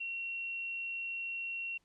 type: tone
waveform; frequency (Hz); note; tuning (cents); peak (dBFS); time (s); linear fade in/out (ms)
sine; 2733; F7; -38; -36; 0-1.78; 10
effects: pink hiss -75 dBFS RMS until 1.84 s + low-pass 9000 Hz 12 dB/octave